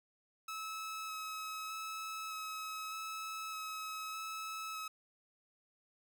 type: tone with vibrato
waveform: sawtooth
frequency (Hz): 1291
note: E6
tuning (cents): -37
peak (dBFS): -37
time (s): 0.48-4.88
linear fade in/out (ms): 5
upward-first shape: square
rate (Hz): 0.82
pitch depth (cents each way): 10
effects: none

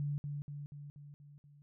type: tone with echo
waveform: sine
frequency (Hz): 144.7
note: D3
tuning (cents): -25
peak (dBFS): -33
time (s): 0-0.18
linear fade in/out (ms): 0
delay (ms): 240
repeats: 6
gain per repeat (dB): -4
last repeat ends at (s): 1.62
effects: none

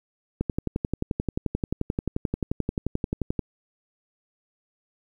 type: click train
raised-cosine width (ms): 3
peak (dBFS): -12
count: 35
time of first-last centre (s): 0.41-3.392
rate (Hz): 11.4
effects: 9-bit

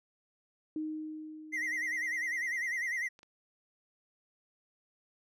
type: tone with exponential decay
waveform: sine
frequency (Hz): 310.4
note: D#4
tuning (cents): -4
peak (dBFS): -32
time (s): 0.76-2.88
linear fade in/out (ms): 2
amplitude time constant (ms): 460
type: tone with vibrato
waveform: triangle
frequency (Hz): 1980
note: B6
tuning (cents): +4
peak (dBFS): -30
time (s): 1.52-3.09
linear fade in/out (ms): 20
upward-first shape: sine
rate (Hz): 10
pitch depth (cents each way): 110
type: clicks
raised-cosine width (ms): 0.2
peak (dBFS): -38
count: 2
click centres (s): 3.191 / 3.231
effects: none

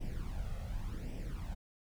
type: noise with flanger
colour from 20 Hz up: brown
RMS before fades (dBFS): -39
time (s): 0-1.55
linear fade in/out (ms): 20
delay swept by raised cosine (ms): 0.36 to 1.56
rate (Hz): 0.88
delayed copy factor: +0.7
effects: none

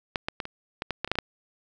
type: clicks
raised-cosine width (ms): 0.3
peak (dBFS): -10 / -12 / -14 / -20 / -14 / -12 / -11 / -22 / -7 / -17 / -6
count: 11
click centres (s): 0.158 / 0.285 / 0.402 / 0.454 / 0.821 / 0.907 / 1.046 / 1.076 / 1.116 / 1.155 / 1.187
effects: none

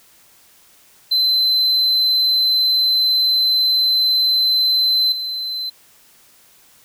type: tone with level steps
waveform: triangle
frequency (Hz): 4061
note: B7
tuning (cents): +48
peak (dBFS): -12 / -21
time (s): 1.11-5.7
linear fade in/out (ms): 10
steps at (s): 5.12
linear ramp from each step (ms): 2
effects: white hiss -51 dBFS RMS until 6.84 s

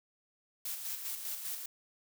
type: noise with tremolo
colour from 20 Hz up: blue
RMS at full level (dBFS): -38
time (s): 0.65-1.66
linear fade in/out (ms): 5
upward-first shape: square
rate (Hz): 5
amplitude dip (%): 45
effects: none

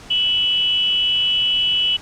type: tone with frequency modulation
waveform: sine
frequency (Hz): 2966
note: F#7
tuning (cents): +4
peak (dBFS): -15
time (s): 0.1-1.97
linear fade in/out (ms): 10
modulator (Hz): 336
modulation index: 0.4
effects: pink hiss -40 dBFS RMS until 2.01 s + low-pass 7000 Hz 12 dB/octave

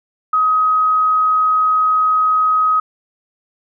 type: tone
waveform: sine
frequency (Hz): 1263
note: D#6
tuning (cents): +26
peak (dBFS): -11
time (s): 0.33-2.8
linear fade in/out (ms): 5
effects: none

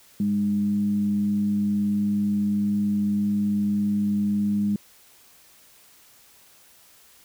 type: tone with frequency modulation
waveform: sine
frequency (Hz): 204.8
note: G#3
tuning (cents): -24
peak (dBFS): -20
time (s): 0.2-4.76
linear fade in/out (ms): 2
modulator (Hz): 102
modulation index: 0.28
effects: white hiss -54 dBFS RMS until 7.24 s

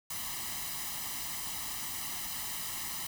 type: noise with comb filter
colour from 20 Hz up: white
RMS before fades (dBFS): -38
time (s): 0.1-3.07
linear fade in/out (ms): 5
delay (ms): 1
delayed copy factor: +0.7
effects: none

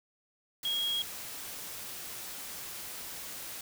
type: tone in noise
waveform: sine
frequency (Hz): 3284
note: G#7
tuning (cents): -20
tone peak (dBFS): -29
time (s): 0.65-1.02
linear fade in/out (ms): 2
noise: white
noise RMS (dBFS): -42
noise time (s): 0.63-3.61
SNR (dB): +10
effects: none

